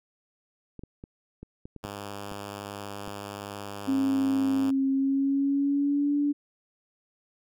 clicks, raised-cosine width 3 ms, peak -28 dBFS, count 9, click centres 0.793 / 0.836 / 1.039 / 1.43 / 1.655 / 1.763 / 1.85 / 2.318 / 3.078 s
5% pulse tone, 101.3 Hz, G#2, 43 cents flat, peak -25 dBFS, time 1.83-4.71 s, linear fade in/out 10 ms
sine tone with pitch glide, 269.7 to 289.1 Hz, C#4 to D4, -47 to -27 cents, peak -22 dBFS, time 3.87-6.33 s, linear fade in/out 20 ms, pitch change +120 cents, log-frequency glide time 4.93-6.16 s
effects none

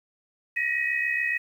sine tone cluster, 1869 / 1936 / 2533 Hz, A#6 / B6 / D#7, +4 / -35 / +30 cents, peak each -28 dBFS, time 0.56-1.38 s, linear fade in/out 10 ms, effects 9-bit

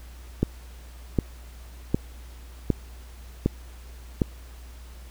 click train, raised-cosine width 3 ms, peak -7 dBFS, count 6, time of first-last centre 0.43-4.218 s, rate 1.32 Hz, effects added 60 Hz sine -41 dBFS peak until 5.1 s + pink hiss -52 dBFS RMS until 5.1 s

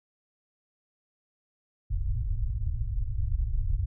pink low-pass noise, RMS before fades -28 dBFS, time 1.9-3.86 s, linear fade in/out 10 ms, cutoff 120 Hz, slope 96 dB/octave, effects none

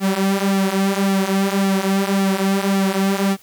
sawtooth tone with flanger, 194.8 Hz, G3, 11 cents flat, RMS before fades -18 dBFS, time 0-3.37 s, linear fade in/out 50 ms, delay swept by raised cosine 1.9 to 7.3 ms, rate 1.8 Hz, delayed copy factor -0.75, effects white hiss -49 dBFS RMS until 3.42 s

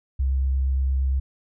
sine tone with vibrato, 66.5 Hz, C2, 29 cents sharp, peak -19 dBFS, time 0.19-1.2 s, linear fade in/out 10 ms, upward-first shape sine, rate 8.6 Hz, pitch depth 11 cents each way, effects none

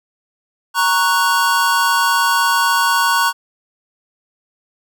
square chord, F# major, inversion first, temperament equal, 932.3 / 1108.7 / 1480 Hz, A#5 / C#6 / F#6, 0 / 0 / 0 cents, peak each -18 dBFS, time 0.74-3.33 s, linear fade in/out 50 ms, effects none

